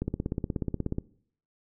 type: click train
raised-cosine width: 3 ms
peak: -16 dBFS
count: 17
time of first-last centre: 0.02-0.984 s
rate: 16.6 Hz
effects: noise-tail reverb RT60 0.6 s tail -21 dB re dry